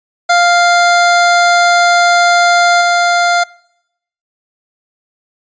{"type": "tone with level steps", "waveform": "25% pulse", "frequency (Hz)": 698.5, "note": "F5", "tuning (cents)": 0, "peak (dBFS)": [-3, -5], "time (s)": [0.29, 3.44], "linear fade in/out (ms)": 10, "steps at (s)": 2.81, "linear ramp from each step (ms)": 5, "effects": ["noise-tail reverb RT60 0.8 s tail -24 dB re dry", "resampled to 16000 Hz"]}